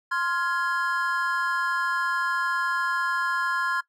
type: chord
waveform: triangle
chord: F minor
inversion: second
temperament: just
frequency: 1047.7 / 1396.9 / 1676.3 Hz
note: C6 / F6 / Ab6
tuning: +2 / 0 / +16 cents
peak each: -26 dBFS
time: 0.11-3.81 s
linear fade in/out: 10 ms
effects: noise-tail reverb RT60 0.1 s tail -20 dB re dry